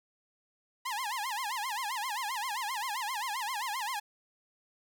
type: tone with vibrato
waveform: sawtooth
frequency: 932.3 Hz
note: A#5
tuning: in tune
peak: -29 dBFS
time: 0.85-4 s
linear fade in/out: 10 ms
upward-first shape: sine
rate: 7.6 Hz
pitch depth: 240 cents each way
effects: none